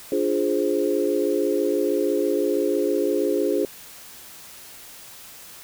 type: chord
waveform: sine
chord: D half-diminished seventh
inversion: none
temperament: equal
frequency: 293.7 / 349.2 / 415.3 / 523.3 Hz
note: D4 / F4 / Ab4 / C5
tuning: 0 / 0 / 0 / 0 cents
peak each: -26 / -25 / -23 / -26 dBFS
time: 0.12-3.65 s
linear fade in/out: 2 ms
effects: white hiss -43 dBFS RMS until 5.63 s